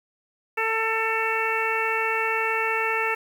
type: harmonic tone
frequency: 446.2 Hz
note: A4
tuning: 24 cents sharp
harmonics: 1 / 2 / 3 / 4 / 5 / 6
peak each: -29 / -29 / -29 / -29 / -29 / -29 dBFS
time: 0.57-3.15 s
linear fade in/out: 10 ms
effects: 8-bit